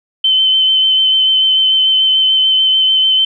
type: tone with vibrato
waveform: sine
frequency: 3072 Hz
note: G7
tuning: 36 cents flat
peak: -8 dBFS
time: 0.24-3.25 s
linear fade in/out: 5 ms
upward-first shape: sine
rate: 6.8 Hz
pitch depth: 15 cents each way
effects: none